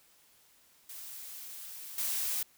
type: noise with level steps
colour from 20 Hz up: blue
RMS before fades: -45 / -33 dBFS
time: 0.89-2.43 s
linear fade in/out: 5 ms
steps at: 1.98 s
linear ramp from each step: 2 ms
effects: white hiss -64 dBFS RMS until 2.57 s